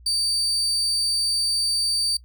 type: tone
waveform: 35% pulse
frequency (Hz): 4623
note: D8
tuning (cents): -28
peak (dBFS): -19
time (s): 0.06-2.17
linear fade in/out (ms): 5
effects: noise-tail reverb RT60 0.1 s tail -21 dB re dry + added 60 Hz sine -45 dBFS peak until 2.24 s